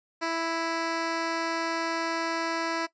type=tone; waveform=10% pulse; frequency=330 Hz; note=E4; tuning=2 cents sharp; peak=-19 dBFS; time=0.21-2.87 s; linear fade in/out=20 ms; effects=noise-tail reverb RT60 0.1 s tail -18 dB re dry + resampled to 16000 Hz